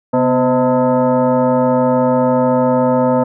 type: tone with frequency modulation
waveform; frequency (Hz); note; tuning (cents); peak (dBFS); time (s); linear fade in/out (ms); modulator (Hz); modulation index
sine; 132.9; C3; +27; -10; 0.13-3.24; 10; 382; 2
effects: none